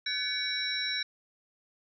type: tone cluster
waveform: sine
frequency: 1521 / 1714 / 2254 / 3914 / 5490 Hz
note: F#6 / A6 / C#7 / B7 / F8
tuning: +47 / -46 / +28 / -16 / -31 cents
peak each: -39 / -39 / -37 / -32 / -37 dBFS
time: 0.06-1.03 s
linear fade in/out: 5 ms
effects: none